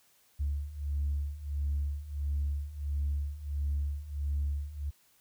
sine beating tone pair, 71 / 72.5 Hz, C#2 / D2, +42 / -22 cents, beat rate 1.5 Hz, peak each -34 / -31 dBFS, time 0.39-4.91 s, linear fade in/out 20 ms, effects tanh soft clip ceiling -24 dBFS + white hiss -66 dBFS RMS until 5.2 s

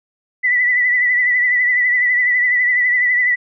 sine tone with vibrato, 1975.5 Hz, B6, in tune, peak -12 dBFS, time 0.43-3.36 s, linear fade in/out 20 ms, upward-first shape triangle, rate 12 Hz, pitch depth 52 cents each way, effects none

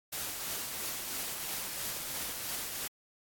white noise with tremolo, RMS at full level -36 dBFS, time 0.12-2.88 s, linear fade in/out 10 ms, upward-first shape triangle, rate 3 Hz, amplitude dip 35%, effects AAC 64 kbps

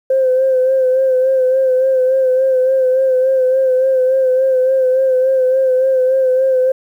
sine tone with vibrato, 520 Hz, C5, 11 cents flat, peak -9 dBFS, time 0.1-6.72 s, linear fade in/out 5 ms, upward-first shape sine, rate 3.5 Hz, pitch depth 37 cents each way, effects tanh soft clip ceiling -5 dBFS + 8-bit

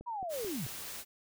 click train, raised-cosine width 2 ms, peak -34 dBFS, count 4, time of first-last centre 0.01-0.665 s, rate 4.58 Hz
sine linear sweep, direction down, 987.8 to 96.5 Hz, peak -35 dBFS, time 0.06-0.67 s, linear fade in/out 20 ms
white noise, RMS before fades -43 dBFS, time 0.29-1.05 s, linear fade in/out 50 ms
effects none

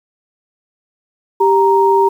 sine tone pair together, 392.5 / 933.5 Hz, G4 / A#5, +2 / +2 cents, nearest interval octave + minor third, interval 1500 cents, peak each -11 dBFS, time 1.4-2.09 s, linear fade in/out 10 ms, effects 7-bit

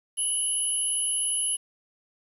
sine tone pair together, 2960 / 10557 Hz, F#7 / E9, 0 / +1 cents, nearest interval octave + minor seventh, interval 2201 cents, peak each -32 / -24 dBFS, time 0.17-1.57 s, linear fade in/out 20 ms, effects tanh soft clip ceiling -17 dBFS + 9-bit

